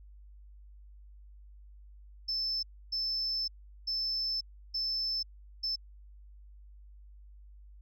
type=tone bursts at uneven times; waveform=sine; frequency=5274 Hz; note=E8; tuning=in tune; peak=-29 dBFS; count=5; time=2.28-2.63 / 2.92-3.48 / 3.87-4.41 / 4.74-5.23 / 5.63-5.76 s; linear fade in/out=10 ms; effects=tanh soft clip ceiling -26 dBFS + added 50 Hz sine -50 dBFS peak until 7.81 s